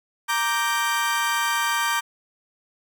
30% pulse chord, G minor, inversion first, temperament equal, 932.3 / 1174.7 / 1568 Hz, Bb5 / D6 / G6, 0 / 0 / 0 cents, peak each -23 dBFS, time 0.28-2.01 s, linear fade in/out 20 ms, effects none

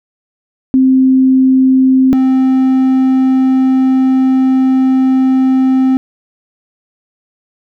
sine / triangle tone pair in turn, 261.6 / 261.6 Hz, C4 / C4, 0 / 0 cents, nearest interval unison, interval 0 cents, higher neither, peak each -5 dBFS, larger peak neither, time 0.74-2.13 / 2.13-5.97 s, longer second, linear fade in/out 0 ms, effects none

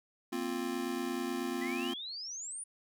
square chord, Bb suspended second, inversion none, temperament just, 233.1 / 262.2 / 349.6 Hz, Bb3 / C4 / F4, 0 / +4 / +2 cents, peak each -41 / -38 / -38 dBFS, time 0.32-1.94 s, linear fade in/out 10 ms
sine exponential sweep, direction up, 1934 to 9780 Hz, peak -39 dBFS, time 1.61-2.64 s, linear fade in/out 10 ms
effects none

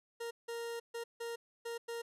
40% pulse tone bursts at uneven times, 466.2 Hz, A#4, in tune, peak -38 dBFS, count 6, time 0.2-0.31 / 0.48-0.8 / 0.94-1.04 / 1.2-1.36 / 1.65-1.78 / 1.88-2.02 s, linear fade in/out 10 ms, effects resampled to 32000 Hz

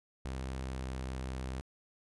sawtooth tone with pitch glide, 65.3 to 64.77 Hz, C2 to C2, -3 to -17 cents, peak -33 dBFS, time 0.25-1.61 s, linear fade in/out 0 ms, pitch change -14 cents, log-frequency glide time 0.64-0.83 s, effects resampled to 24000 Hz

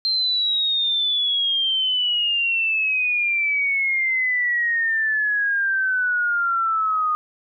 sine exponential sweep, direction down, 4165 to 1230 Hz, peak -18 dBFS, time 0.05-7.15 s, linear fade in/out 0 ms, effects none

